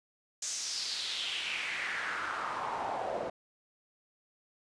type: noise with band-pass filter sweep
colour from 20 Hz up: pink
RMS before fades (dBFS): -36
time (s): 0.42-3.3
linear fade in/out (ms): 5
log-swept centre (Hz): 6800 to 560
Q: 3.4
effects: resampled to 22050 Hz